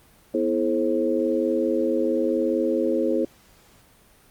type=tone cluster; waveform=sine; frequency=246.7 / 327.6 / 428.5 / 533 Hz; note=B3 / E4 / A4 / C5; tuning=-2 / -11 / -46 / +32 cents; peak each=-27 / -24 / -26 / -25 dBFS; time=0.34-3.25 s; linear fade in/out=5 ms; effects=pink hiss -55 dBFS RMS until 4.3 s + Opus 32 kbps